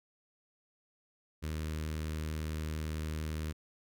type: tone with notch filter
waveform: sawtooth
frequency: 77.78 Hz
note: D#2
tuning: in tune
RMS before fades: -37 dBFS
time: 1.42-3.53 s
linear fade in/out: 20 ms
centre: 760 Hz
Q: 1.1
effects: none